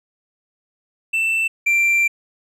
triangle tone pair in turn, 2667 / 2359 Hz, E7 / D7, +20 / +7 cents, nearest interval major second, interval 213 cents, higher first, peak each -15 / -12 dBFS, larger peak second, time 1.13-1.48 / 1.66-2.08 s, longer second, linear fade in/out 10 ms, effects resampled to 32000 Hz

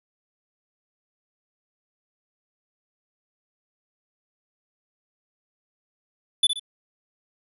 square tone with echo, 3483 Hz, A7, 18 cents flat, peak -15 dBFS, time 6.43-6.47 s, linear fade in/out 5 ms, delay 63 ms, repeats 2, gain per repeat -8 dB, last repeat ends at 6.596 s, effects resampled to 32000 Hz

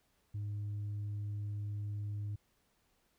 sine tone, 103.3 Hz, G#2, 9 cents flat, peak -34 dBFS, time 0.34-2.36 s, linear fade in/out 10 ms, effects tanh soft clip ceiling -35 dBFS + pink hiss -75 dBFS RMS until 3.18 s

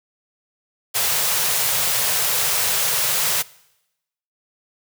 white band-stop noise, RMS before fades -20 dBFS, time 0.94-3.43 s, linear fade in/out 20 ms, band 180 to 410 Hz, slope 48 dB/octave, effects noise-tail reverb RT60 0.9 s tail -22 dB re dry + high-pass 100 Hz 12 dB/octave

